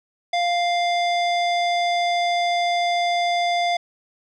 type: tone with low-pass filter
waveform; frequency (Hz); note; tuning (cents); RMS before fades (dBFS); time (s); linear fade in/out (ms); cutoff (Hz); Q
square; 698.5; F5; 0; -21; 0.33-3.77; 5; 4200; 1.5
effects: none